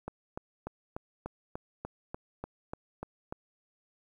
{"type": "click train", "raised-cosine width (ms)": 1, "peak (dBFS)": -23, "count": 12, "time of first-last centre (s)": [0.08, 3.325], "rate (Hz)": 3.39, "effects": ["10-bit"]}